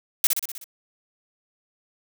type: noise with echo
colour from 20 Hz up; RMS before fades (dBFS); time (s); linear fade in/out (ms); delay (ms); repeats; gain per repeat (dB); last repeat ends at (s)
blue; -17; 0.24-0.27; 2; 62; 6; -4; 0.642
effects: none